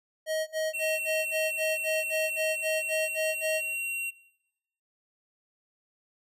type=tone bursts; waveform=square; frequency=630 Hz; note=D#5; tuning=21 cents sharp; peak=-28 dBFS; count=13; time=0.26-3.614 s; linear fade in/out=50 ms; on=210 ms; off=52 ms
type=tone with pitch glide; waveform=square; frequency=2715 to 2742 Hz; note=F7 to F7; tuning=-50 to -32 cents; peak=-31 dBFS; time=0.73-4.11 s; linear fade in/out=20 ms; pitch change=+18 cents; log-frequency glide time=2.39-3.75 s
effects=noise-tail reverb RT60 0.8 s tail -18 dB re dry + resampled to 32000 Hz